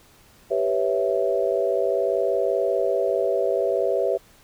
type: chord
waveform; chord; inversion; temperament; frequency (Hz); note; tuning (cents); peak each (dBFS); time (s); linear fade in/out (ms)
sine; C# half-diminished seventh; second; equal; 392 / 493.9 / 554.4 / 659.3; G4 / B4 / C#5 / E5; 0 / 0 / 0 / 0; -25; 0.5-4.18; 20
effects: pink hiss -54 dBFS RMS until 4.43 s